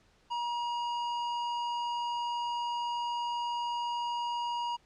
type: tone with hard clipping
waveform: triangle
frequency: 953 Hz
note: A#5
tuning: 38 cents sharp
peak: -33 dBFS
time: 0.3-4.77 s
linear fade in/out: 20 ms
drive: 15 dB
effects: pink hiss -66 dBFS RMS until 4.85 s + low-pass 6000 Hz 12 dB/octave